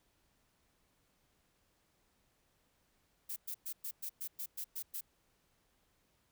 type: noise bursts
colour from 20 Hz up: violet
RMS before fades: -41 dBFS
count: 10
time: 3.29-5.01 s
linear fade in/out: 10 ms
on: 73 ms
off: 110 ms
effects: pink hiss -75 dBFS RMS until 6.31 s